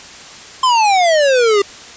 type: exponential sweep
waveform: square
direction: down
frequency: 1054 to 392 Hz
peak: -10 dBFS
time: 0.63-1.62 s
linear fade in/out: 5 ms
effects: white hiss -35 dBFS RMS until 1.96 s + resampled to 16000 Hz